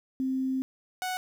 sine / sawtooth tone pair in turn, 262.5 / 739.5 Hz, C4 / F#5, +6 / -1 cents, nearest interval octave + tritone, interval 1793 cents, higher second, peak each -26 dBFS, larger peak neither, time 0.2-0.62 / 1.02-1.17 s, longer first, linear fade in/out 0 ms, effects 10-bit

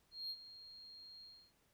sine tone with ADSR envelope, 4234 Hz, C8, 20 cents sharp, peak -38 dBFS, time 0.11-1.53 s, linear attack 190 ms, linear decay 55 ms, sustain -15 dB, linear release 300 ms, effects tanh soft clip ceiling -39 dBFS + pink hiss -75 dBFS RMS until 1.73 s

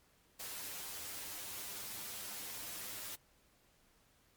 white noise with comb filter, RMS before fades -45 dBFS, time 0.39-3.16 s, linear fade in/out 10 ms, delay 10 ms, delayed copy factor +0.8, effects pink hiss -70 dBFS RMS until 4.36 s + MP3 96 kbps

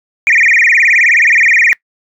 sine tone with vibrato, 2108 Hz, C7, 12 cents sharp, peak -4 dBFS, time 0.27-1.73 s, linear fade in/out 0 ms, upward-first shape sine, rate 19 Hz, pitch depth 260 cents each way, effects noise-tail reverb RT60 0.1 s tail -24 dB re dry + tanh soft clip ceiling -2 dBFS

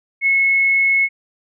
sine tone, 2186 Hz, C#7, 25 cents flat, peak -12 dBFS, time 0.21-1.09 s, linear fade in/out 50 ms, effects none

